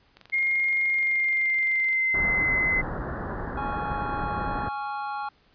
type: click train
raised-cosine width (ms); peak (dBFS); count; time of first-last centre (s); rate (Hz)
0.2; -29; 42; 0.17-1.93; 23.3
type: tone with pitch glide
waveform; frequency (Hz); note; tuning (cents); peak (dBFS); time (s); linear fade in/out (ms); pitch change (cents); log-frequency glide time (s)
sine; 2134 to 2047; C7 to C7; +34 to -38; -21; 0.32-2.82; 20; -72; 0.87-2.52
type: low-pass noise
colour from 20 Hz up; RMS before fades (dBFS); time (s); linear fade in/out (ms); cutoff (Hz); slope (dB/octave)
pink; -32; 2.14-4.69; 5; 1800; 96
type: chord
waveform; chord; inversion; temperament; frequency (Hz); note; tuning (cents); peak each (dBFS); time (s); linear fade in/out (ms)
triangle; Db major; second; just; 831.5 / 1108.7 / 1385.9; Ab5 / Db6 / F6; +2 / 0 / -14; -29 / -34 / -34; 3.57-5.29; 5
effects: pink hiss -62 dBFS RMS until 5.54 s + resampled to 11025 Hz